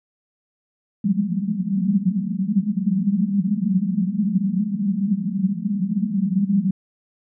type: band-pass noise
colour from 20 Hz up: white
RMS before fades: -21 dBFS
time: 1.04-6.71 s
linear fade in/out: 5 ms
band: 180 to 210 Hz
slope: 96 dB/octave
effects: none